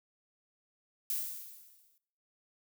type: noise with exponential decay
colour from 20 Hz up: violet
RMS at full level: -32 dBFS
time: 1.1-1.98 s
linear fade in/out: 1 ms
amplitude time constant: 190 ms
effects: noise-tail reverb RT60 0.7 s tail -20 dB re dry